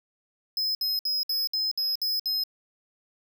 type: tone bursts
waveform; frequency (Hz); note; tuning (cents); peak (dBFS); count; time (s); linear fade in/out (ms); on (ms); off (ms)
square; 5100; D#8; +42; -25; 8; 0.57-2.437; 2; 180; 61
effects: none